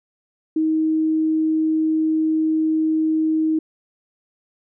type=tone; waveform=sine; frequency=315.6 Hz; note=D#4; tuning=25 cents sharp; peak=-16 dBFS; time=0.56-3.59 s; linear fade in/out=5 ms; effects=none